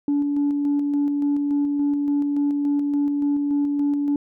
sine tone with tremolo, 287.3 Hz, D4, 38 cents flat, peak -16 dBFS, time 0.08-4.16 s, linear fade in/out 2 ms, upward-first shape square, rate 3.5 Hz, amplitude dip 30%, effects tanh soft clip ceiling -15 dBFS

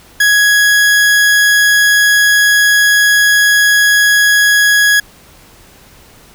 40% pulse tone, 1667 Hz, G#6, 6 cents sharp, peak -6 dBFS, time 0.2-5 s, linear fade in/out 5 ms, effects pink hiss -42 dBFS RMS until 6.34 s

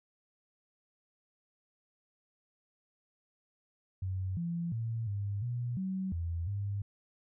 sine tone with pitch steps, 93.9 / 170.3 / 114 / 101.1 / 121.1 / 189.3 / 84.4 / 100.6 Hz, F#2 / F3 / A#2 / G#2 / B2 / F#3 / E2 / G2, +26 / -43 / -38 / -46 / -34 / +40 / +41 / +45 cents, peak -32 dBFS, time 4.02-6.82 s, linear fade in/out 5 ms, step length 350 ms, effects none

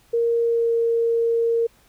sine tone with pitch glide, 466.2 to 462.4 Hz, A#4 to A#4, 0 to -14 cents, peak -17 dBFS, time 0.13-1.67 s, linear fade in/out 10 ms, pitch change -14 cents, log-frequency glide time 0.41-0.74 s, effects pink hiss -57 dBFS RMS until 1.88 s

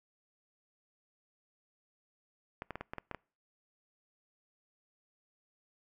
clicks, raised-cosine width 0.5 ms, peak -24 dBFS, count 8, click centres 2.621 / 2.707 / 2.756 / 2.81 / 2.935 / 2.983 / 3.113 / 3.147 s, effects noise-tail reverb RT60 0.4 s tail -26 dB re dry

